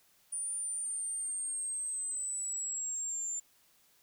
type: linear sweep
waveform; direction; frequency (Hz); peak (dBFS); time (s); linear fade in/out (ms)
sine; down; 9397 to 7190; -33; 0.32-3.4; 10
effects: tanh soft clip ceiling -29 dBFS + white hiss -67 dBFS RMS until 4.02 s